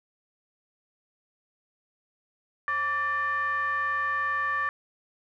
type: ring-modulated tone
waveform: triangle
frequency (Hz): 311.2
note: D#4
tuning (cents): 0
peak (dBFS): -20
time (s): 2.68-4.69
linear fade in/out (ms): 0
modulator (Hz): 1470
effects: none

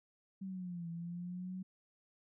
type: linear two-way sweep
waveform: sine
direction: down then up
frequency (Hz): 194.1 to 166.8 to 187.7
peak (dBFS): -40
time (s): 0.41-1.63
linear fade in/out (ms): 10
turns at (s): 0.89
effects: none

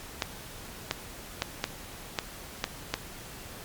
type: clicks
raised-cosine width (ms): 0.2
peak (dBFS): -9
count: 7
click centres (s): 0.222 / 0.911 / 1.421 / 1.641 / 2.188 / 2.641 / 2.94
effects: pink hiss -44 dBFS RMS until 3.64 s + MP3 96 kbps

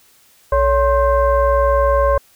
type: tone with frequency modulation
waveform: sine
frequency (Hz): 560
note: C#5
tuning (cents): +18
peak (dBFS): -11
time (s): 0.52-2.18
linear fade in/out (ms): 5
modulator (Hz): 500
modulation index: 1.1
effects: white hiss -52 dBFS RMS until 2.35 s

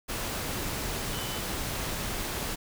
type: tone in noise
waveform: sine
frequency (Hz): 3016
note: F#7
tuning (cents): +32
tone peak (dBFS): -41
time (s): 1.12-1.41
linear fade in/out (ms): 20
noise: pink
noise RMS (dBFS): -33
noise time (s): 0.08-2.56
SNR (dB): -11
effects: none

